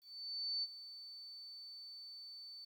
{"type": "tone with ADSR envelope", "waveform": "sine", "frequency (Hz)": 4520, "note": "C#8", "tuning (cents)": 33, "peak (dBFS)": -35, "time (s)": [0.01, 2.65], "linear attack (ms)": 620, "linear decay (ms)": 36, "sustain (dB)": -14, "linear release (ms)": 7, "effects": ["12-bit"]}